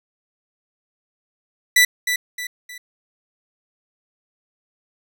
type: tone with echo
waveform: sawtooth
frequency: 1975.5 Hz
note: B6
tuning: in tune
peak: -7 dBFS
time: 1.76-1.85 s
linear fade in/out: 5 ms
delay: 310 ms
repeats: 3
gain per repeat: -8 dB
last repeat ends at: 2.78 s
effects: none